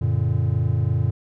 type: chord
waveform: triangle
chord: Gb augmented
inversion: none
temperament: just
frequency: 92.5 / 115.62 / 144.53 Hz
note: Gb2 / Bb2 / D3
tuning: 0 / -14 / -27 cents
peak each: -21 / -19 / -23 dBFS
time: 0.01-1.11 s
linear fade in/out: 10 ms
effects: none